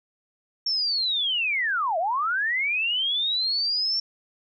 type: linear two-way sweep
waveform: sine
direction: down then up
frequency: 5490 to 622.3 to 5490 Hz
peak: -22 dBFS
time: 0.66-4 s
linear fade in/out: 5 ms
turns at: 1.98 s
effects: none